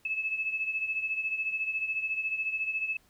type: beating tone pair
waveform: sine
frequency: 2600 / 2614 Hz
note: E7 / E7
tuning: -24 / -15 cents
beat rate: 14 Hz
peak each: -30 / -36 dBFS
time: 0.05-2.97 s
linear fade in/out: 5 ms
effects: pink hiss -65 dBFS RMS until 3.09 s